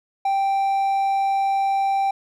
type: tone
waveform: triangle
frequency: 784 Hz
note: G5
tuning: in tune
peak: -16 dBFS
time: 0.25-2.11 s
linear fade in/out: 5 ms
effects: none